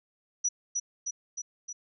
sine tone with echo, 5870 Hz, F#8, 15 cents flat, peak -24 dBFS, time 0.44-0.49 s, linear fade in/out 10 ms, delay 310 ms, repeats 4, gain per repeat -3 dB, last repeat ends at 1.73 s, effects none

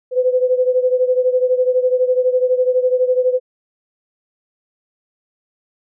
sine beating tone pair, 503 / 515 Hz, B4 / C5, +32 / -28 cents, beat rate 12 Hz, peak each -14 / -18 dBFS, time 0.11-3.4 s, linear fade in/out 50 ms, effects none

